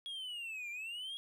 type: linear two-way sweep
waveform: triangle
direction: down then up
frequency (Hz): 3322 to 2347 to 3322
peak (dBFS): -39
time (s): 0.06-1.17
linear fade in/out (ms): 0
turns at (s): 0.7
effects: none